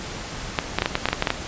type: clicks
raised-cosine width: 0.3 ms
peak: -3 dBFS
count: 11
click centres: 0.588 / 0.786 / 0.821 / 0.859 / 0.954 / 1.056 / 1.087 / 1.13 / 1.224 / 1.272 / 1.304 s
effects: pink hiss -33 dBFS RMS until 1.47 s + resampled to 16000 Hz

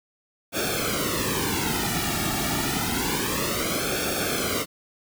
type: noise with flanger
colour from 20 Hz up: pink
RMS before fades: -26 dBFS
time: 0.52-4.66 s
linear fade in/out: 50 ms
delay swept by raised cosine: 1 to 1.98 ms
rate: 0.28 Hz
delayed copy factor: -0.9
effects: none

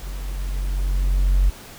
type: tone with level ramp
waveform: triangle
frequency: 46.25 Hz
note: F#1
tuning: in tune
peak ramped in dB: -26 to -9 dBFS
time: 0.02-1.5 s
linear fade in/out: 10 ms
effects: tanh soft clip ceiling -9 dBFS + pink hiss -41 dBFS RMS until 1.78 s

